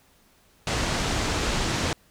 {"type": "low-pass noise", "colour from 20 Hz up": "pink", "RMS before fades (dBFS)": -26, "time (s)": [0.67, 1.93], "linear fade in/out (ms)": 2, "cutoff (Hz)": 7500, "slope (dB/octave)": 24, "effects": ["pink hiss -60 dBFS RMS until 2.1 s"]}